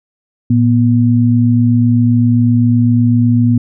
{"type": "tone pair together", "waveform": "sine", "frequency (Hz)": [114.2, 242], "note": ["A#2", "B3"], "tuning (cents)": [-35, -35], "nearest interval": "octave + minor second", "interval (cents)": 1300, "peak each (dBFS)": -10, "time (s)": [0.5, 3.58], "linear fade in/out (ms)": 5, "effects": []}